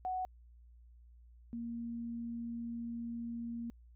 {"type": "tone pair in turn", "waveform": "sine", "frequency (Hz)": [742, 233.7], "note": ["F#5", "A#3"], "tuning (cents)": [5, 5], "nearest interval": "octave + minor sixth", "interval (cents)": 2000, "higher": "first", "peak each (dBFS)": [-34, -38], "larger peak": "first", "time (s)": [[0.05, 0.25], [1.53, 3.7]], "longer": "second", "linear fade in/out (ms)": 0, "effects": ["added 59 Hz sine -56 dBFS peak until 3.95 s"]}